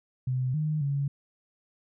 sine tone with pitch steps, 128.2 / 153.5 / 140.6 Hz, C3 / D#3 / C#3, -35 / -23 / +25 cents, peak -25 dBFS, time 0.27-1.08 s, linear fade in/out 5 ms, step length 270 ms, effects none

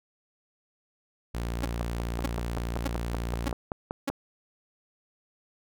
sawtooth tone, 58.27 Hz, A#1, in tune, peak -26 dBFS, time 1.34-3.53 s, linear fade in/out 10 ms
sawtooth tone bursts, 277.2 Hz, C#4, in tune, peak -22 dBFS, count 5, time 1.63-4.095 s, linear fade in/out 5 ms, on 21 ms, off 590 ms
click train, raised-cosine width 1 ms, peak -17 dBFS, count 13, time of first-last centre 1.81-4.1 s, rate 5.24 Hz
effects none

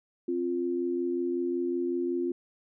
sine tone pair together, 263.8 / 349.2 Hz, C4 / F4, +14 / 0 cents, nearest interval perfect fourth, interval 486 cents, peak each -32 / -28 dBFS, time 0.28-2.32 s, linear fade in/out 5 ms, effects none

